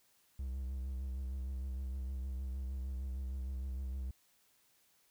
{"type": "tone with vibrato", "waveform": "triangle", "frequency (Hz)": 65.3, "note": "C2", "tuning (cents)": -3, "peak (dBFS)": -35, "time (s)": [0.39, 4.11], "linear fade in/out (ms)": 5, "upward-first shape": "triangle", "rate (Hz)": 6.5, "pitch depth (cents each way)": 66, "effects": ["white hiss -71 dBFS RMS until 5.1 s"]}